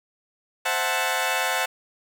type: chord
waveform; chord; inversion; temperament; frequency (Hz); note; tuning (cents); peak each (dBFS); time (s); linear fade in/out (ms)
15% pulse; F# half-diminished seventh; second; equal; 523.3 / 659.3 / 740 / 880; C5 / E5 / F#5 / A5; 0 / 0 / 0 / 0; -23 / -24 / -20 / -21; 0.65-1.66; 10
effects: none